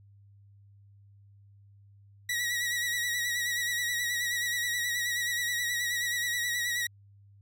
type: tone with vibrato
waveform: sawtooth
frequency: 1924 Hz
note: B6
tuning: 46 cents flat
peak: -25 dBFS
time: 2.29-6.87 s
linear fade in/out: 5 ms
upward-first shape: sine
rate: 9.4 Hz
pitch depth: 42 cents each way
effects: added 100 Hz sine -54 dBFS peak until 7.41 s